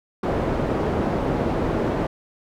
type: low-pass noise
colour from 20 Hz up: white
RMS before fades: -23 dBFS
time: 0.23-2.07 s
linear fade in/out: 5 ms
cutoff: 540 Hz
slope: 12 dB/octave
effects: none